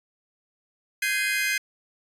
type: chord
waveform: 40% pulse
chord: Ab major seventh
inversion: third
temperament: just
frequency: 1557.4 / 1661.2 / 2077 / 2492 Hz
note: G6 / Ab6 / C7 / Eb7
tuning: -12 / 0 / -13 / +2 cents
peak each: -29 / -29 / -26 / -29 dBFS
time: 1.02-1.58 s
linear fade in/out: 5 ms
effects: resampled to 32000 Hz